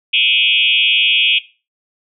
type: tone with frequency modulation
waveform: sine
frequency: 2899 Hz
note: F#7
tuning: 36 cents flat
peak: -10 dBFS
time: 0.13-1.39 s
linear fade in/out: 10 ms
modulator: 120 Hz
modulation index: 4.2
effects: noise-tail reverb RT60 0.3 s tail -17 dB re dry